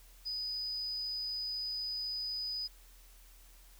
sine tone, 4978 Hz, D#8, in tune, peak -35 dBFS, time 0.25-2.68 s, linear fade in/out 20 ms, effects added 41 Hz sine -56 dBFS peak until 3.79 s + white hiss -62 dBFS RMS until 3.79 s

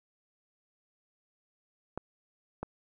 clicks, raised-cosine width 1 ms, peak -21 dBFS, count 2, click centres 1.976 / 2.63 s, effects none

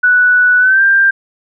sine tone with pitch glide, 1480 to 1586.2 Hz, F#6 to G6, 0 to +20 cents, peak -6 dBFS, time 0.03-1.11 s, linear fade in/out 10 ms, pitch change +120 cents, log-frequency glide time 0.59-0.82 s, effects none

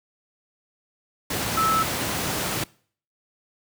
sine tone in noise, 1307 Hz, E6, 15 cents flat, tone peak -19 dBFS, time 1.57-1.83 s, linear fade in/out 5 ms, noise pink, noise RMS -26 dBFS, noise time 1.3-2.64 s, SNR +4 dB, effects noise-tail reverb RT60 0.5 s tail -23 dB re dry + high-pass 100 Hz 12 dB/octave

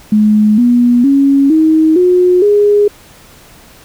sine tone with pitch steps, 212.2 / 242.3 / 276.8 / 316.1 / 361 / 412.3 Hz, G#3 / B3 / C#4 / D#4 / F#4 / G#4, +38 / -33 / -2 / +27 / -43 / -13 cents, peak -5 dBFS, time 0.12-2.88 s, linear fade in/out 5 ms, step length 460 ms, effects pink hiss -40 dBFS RMS until 3.84 s

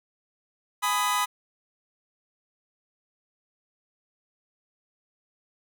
sawtooth chord, G# minor, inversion none, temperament just, 830.6 / 996.7 / 1245.9 Hz, G#5 / B5 / D#6, 0 / +16 / +2 cents, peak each -28 / -22 / -23 dBFS, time 0.82-1.26 s, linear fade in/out 20 ms, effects none

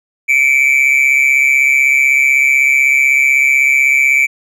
triangle tone with amplitude modulation, 2312 Hz, D7, 28 cents flat, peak -3 dBFS, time 0.28-4.27 s, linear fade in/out 20 ms, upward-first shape sine, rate 136 Hz, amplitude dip 75%, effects none

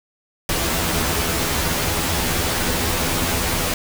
pink noise with comb filter, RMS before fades -21 dBFS, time 0.49-3.74 s, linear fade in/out 2 ms, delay 12 ms, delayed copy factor +1, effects none

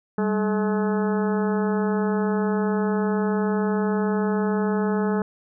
harmonic tone with a mistuned harmonic, 213.4 Hz, G#3, 47 cents sharp, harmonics 1 / 2 / 3 / 4 / 5 / 6 / 7 / 8, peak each -22 / -25 / -35 / -32 / -38 / -36 / -38 / -41 dBFS, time 0.18-5.22 s, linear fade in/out 2 ms, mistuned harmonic 1, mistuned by -130 cents, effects none

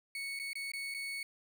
35% pulse tone with dropouts, 2217 Hz, C#7, in tune, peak -36 dBFS, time 0.15-1.23 s, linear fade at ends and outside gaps 2 ms, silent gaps 0.391-0.397 / 0.532-0.554 / 0.718-0.735 / 0.941-0.946 s, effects 13-bit

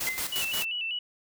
white noise with tremolo, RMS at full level -31 dBFS, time 0-0.65 s, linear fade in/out 10 ms, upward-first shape square, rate 5.6 Hz, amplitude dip 65%
sine tone with exponential decay, 2065 Hz, C7, 23 cents flat, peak -25 dBFS, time 0.07-0.41 s, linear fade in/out 2 ms, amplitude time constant 72 ms
sine tone with vibrato, 2800 Hz, F7, 4 cents sharp, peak -29 dBFS, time 0.32-0.99 s, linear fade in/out 5 ms, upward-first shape square, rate 5.1 Hz, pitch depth 82 cents each way
effects none

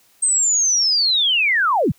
sine linear sweep, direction down, 8410 to 82.41 Hz, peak -14 dBFS, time 0.22-1.92 s, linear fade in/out 10 ms, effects white hiss -56 dBFS RMS until 1.98 s

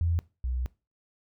sine tone pair in turn, 84.5 / 62.53 Hz, E2 / B1, +43 / +22 cents, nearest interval perfect fourth, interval 521 cents, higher first, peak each -23 / -27 dBFS, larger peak first, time 0.01-0.19 / 0.44-0.66 s, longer second, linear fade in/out 0 ms, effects noise-tail reverb RT60 0.3 s tail -21 dB re dry

